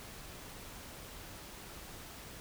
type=silence; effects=pink hiss -49 dBFS RMS until 2.4 s